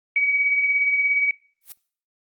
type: tone with tremolo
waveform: sine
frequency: 2267 Hz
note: C#7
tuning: 38 cents sharp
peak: -15 dBFS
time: 0.16-1.31 s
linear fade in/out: 2 ms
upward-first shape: triangle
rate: 17 Hz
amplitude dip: 50%
type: noise with exponential growth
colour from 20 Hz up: blue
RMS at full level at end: -33 dBFS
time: 1.61-1.72 s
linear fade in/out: 0 ms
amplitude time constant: 23 ms
effects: noise-tail reverb RT60 0.5 s tail -22 dB re dry + Opus 32 kbps